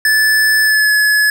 square tone with pitch glide, 1740 to 1704.2 Hz, A6 to G#6, -20 to +44 cents, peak -10 dBFS, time 0.05-1.3 s, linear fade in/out 2 ms, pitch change -36 cents, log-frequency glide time 0.63-0.91 s, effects none

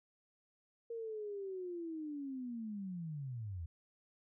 sine linear sweep, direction down, 467.1 to 77.78 Hz, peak -40 dBFS, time 0.9-3.66 s, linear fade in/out 5 ms, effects none

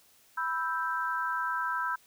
sine chord, E minor, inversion second, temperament equal, 987.8 / 1318.5 / 1568 Hz, B5 / E6 / G6, 0 / 0 / 0 cents, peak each -33 dBFS, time 0.37-1.96 s, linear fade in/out 10 ms, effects white hiss -62 dBFS RMS until 2.06 s

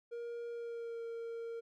triangle tone with pitch glide, 471.3 to 461.9 Hz, A#4 to A#4, +19 to -16 cents, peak -38 dBFS, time 0.11-1.61 s, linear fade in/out 20 ms, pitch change -35 cents, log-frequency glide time 0.49-1.03 s, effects none

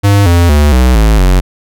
square tone with pitch steps, 100.7 / 86.16 / 73.72 / 63.07 / 53.96 / 46.17 Hz, G2 / F2 / D2 / B1 / A1 / F#1, +47 / -23 / +7 / +37 / -33 / -3 cents, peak -5 dBFS, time 0.03-1.41 s, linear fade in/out 20 ms, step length 230 ms, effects none

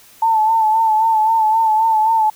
sine tone with vibrato, 883 Hz, A5, 6 cents sharp, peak -11 dBFS, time 0.22-2.3 s, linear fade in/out 5 ms, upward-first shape sine, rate 3.8 Hz, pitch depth 47 cents each way, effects white hiss -46 dBFS RMS until 2.35 s

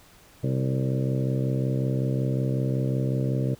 harmonic tone with a mistuned harmonic, 65.41 Hz, C2, in tune, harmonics 2 / 3 / 4 / 5 / 6 / 7 / 8 / 9, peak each -24 / -32 / -33 / -34 / -39 / -35 / -39 / -39 dBFS, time 0.43-3.55 s, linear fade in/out 10 ms, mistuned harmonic 8, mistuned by +27 cents, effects pink hiss -54 dBFS RMS until 3.59 s

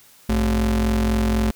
square ring-modulated tone, 80 Hz, D#2, 49 cents sharp, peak -15 dBFS, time 0.29-1.51 s, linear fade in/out 5 ms, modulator 138 Hz, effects white hiss -51 dBFS RMS until 1.55 s

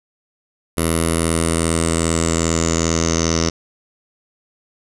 10% pulse tone with low-pass filter sweep, 82.5 Hz, E2, 2 cents sharp, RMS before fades -18 dBFS, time 0.77-3.5 s, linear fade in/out 10 ms, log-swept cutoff 11000 to 5800 Hz, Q 8.5, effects none

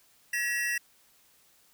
square tone cluster, 1692 / 1919 / 2696 Hz, G#6 / A#6 / E7, +32 / +50 / +38 cents, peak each -36 / -30 / -36 dBFS, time 0.33-0.78 s, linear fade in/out 5 ms, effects white hiss -63 dBFS RMS until 1.73 s

